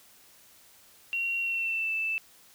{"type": "tone with pitch glide", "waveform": "sine", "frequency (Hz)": [2744, 2643], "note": ["F7", "E7"], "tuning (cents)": [-31, 4], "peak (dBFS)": -27, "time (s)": [1.13, 2.18], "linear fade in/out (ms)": 0, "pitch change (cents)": -65, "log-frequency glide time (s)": [1.41, 1.93], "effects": ["white hiss -57 dBFS RMS until 2.54 s"]}